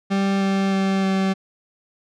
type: tone with pitch steps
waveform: 40% pulse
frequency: 196 / 194.65 / 193.3 / 191.97 Hz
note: G3 / G3 / G3 / G3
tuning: 0 / -12 / -24 / -36 cents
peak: -17 dBFS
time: 0.1-1.34 s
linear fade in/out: 20 ms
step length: 310 ms
effects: low-pass 5000 Hz 12 dB/octave